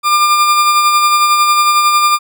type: tone with tremolo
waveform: 40% pulse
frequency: 1200 Hz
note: D6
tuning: 37 cents sharp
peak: -6 dBFS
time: 0.03-2.19 s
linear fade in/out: 50 ms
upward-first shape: sine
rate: 11 Hz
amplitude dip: 35%
effects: none

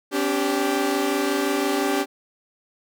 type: chord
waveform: sawtooth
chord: C suspended second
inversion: none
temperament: equal with one note detuned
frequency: 261.6 / 287.3 / 392 Hz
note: C4 / D4 / G4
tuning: 0 / -38 / 0 cents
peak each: -25 / -20 / -20 dBFS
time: 0.11-2.06 s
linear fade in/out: 50 ms
effects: none

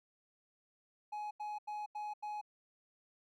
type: tone bursts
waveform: triangle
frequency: 840 Hz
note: G#5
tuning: 19 cents sharp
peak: -37 dBFS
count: 5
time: 1.12-2.414 s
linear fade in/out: 10 ms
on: 190 ms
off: 86 ms
effects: none

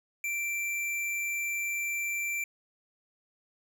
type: tone with hard clipping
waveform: sine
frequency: 2349 Hz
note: D7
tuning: in tune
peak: -31 dBFS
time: 0.24-2.44 s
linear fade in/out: 2 ms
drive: 17 dB
effects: none

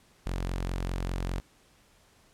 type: tone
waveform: sawtooth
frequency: 45 Hz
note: F#1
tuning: 47 cents flat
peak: -26 dBFS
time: 0.26-1.4 s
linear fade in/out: 0 ms
effects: pink hiss -62 dBFS RMS until 2.33 s + low-pass 11000 Hz 12 dB/octave

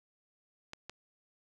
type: clicks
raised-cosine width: 0.2 ms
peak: -25 dBFS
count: 2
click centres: 0.734 / 0.896 s
effects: none

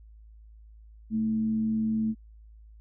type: tone with frequency modulation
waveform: sine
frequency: 220 Hz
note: A3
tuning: in tune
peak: -24 dBFS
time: 1.1-2.15 s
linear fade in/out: 50 ms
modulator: 95.6 Hz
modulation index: 0.22
effects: added 54 Hz sine -48 dBFS peak until 2.8 s

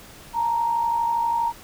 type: tone pair together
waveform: sine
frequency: 881 / 933.4 Hz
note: A5 / A#5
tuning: +2 / +2 cents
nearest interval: minor second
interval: 100 cents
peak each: -30 / -20 dBFS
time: 0.33-1.53 s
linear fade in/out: 50 ms
effects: pink hiss -45 dBFS RMS until 1.63 s

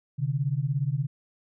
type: beating tone pair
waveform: sine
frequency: 130.81 / 147.81 Hz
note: C3 / D3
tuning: 0 / +11 cents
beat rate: 17 Hz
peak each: -27 dBFS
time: 0.18-1.07 s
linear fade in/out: 20 ms
effects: none

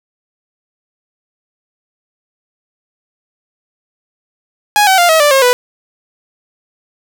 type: tone with pitch steps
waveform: sawtooth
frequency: 830.6 / 761.7 / 698.4 / 640.5 / 587.3 / 538.6 / 493.9 Hz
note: G#5 / G5 / F5 / E5 / D5 / C#5 / B4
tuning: 0 / -50 / 0 / -50 / 0 / -50 / 0 cents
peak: -3 dBFS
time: 4.76-5.53 s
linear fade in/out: 0 ms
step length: 110 ms
effects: none

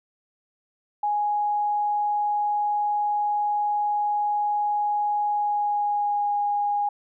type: tone with pitch glide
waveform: sine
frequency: 830.6 to 821.5 Hz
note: G#5 to G#5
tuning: 0 to -19 cents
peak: -21 dBFS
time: 1.03-6.89 s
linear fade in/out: 5 ms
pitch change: -19 cents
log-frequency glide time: 5.28-6.36 s
effects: none

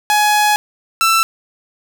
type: tone pair in turn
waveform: sawtooth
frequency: 840 / 1333.4 Hz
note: G#5 / E6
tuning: +19 / +19 cents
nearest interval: minor sixth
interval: 800 cents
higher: second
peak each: -7 dBFS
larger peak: neither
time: 0.1-0.56 / 1.01-1.23 s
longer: first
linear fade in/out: 0 ms
effects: none

